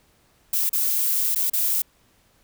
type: noise with dropouts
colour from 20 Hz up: violet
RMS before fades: -22 dBFS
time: 0.53-1.82 s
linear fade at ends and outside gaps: 5 ms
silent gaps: 0.694-0.73 / 1.349-1.358 / 1.499-1.533 s
effects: pink hiss -61 dBFS RMS until 2.43 s